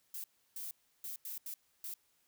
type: noise bursts at uneven times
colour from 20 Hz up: violet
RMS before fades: -43 dBFS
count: 6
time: 0.14-0.24 / 0.56-0.71 / 1.04-1.16 / 1.25-1.38 / 1.46-1.54 / 1.84-1.94 s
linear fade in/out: 2 ms
effects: white hiss -74 dBFS RMS until 2.27 s